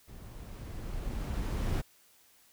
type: noise with level ramp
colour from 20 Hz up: brown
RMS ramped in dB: -48 to -29 dBFS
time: 0.07-1.82 s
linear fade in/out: 20 ms
effects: white hiss -63 dBFS RMS until 2.52 s